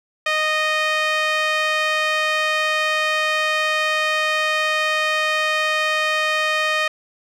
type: tone with band-pass filter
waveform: sawtooth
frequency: 619 Hz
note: D#5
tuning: 9 cents flat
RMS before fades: -20 dBFS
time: 0.26-6.88 s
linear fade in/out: 5 ms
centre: 2200 Hz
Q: 1.4
effects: none